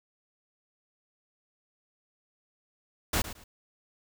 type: noise with echo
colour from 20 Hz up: pink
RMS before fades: -27 dBFS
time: 3.13-3.22 s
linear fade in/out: 5 ms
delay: 110 ms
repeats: 2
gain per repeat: -13 dB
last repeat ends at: 3.44 s
effects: none